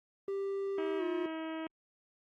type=tone with pitch glide; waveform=triangle; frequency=393.5 to 352.6 Hz; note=G4 to F4; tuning=+7 to +17 cents; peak=-31 dBFS; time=0.28-1.26 s; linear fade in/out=2 ms; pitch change=-190 cents; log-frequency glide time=0.98-1.03 s
type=harmonic tone; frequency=320.4 Hz; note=E4; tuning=49 cents flat; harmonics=1 / 2 / 3 / 4 / 5 / 6 / 7 / 8 / 9 / 10; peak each=-38 / -44 / -48 / -50 / -52 / -54 / -55 / -56 / -57 / -58 dBFS; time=0.78-1.67 s; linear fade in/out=2 ms
effects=Opus 24 kbps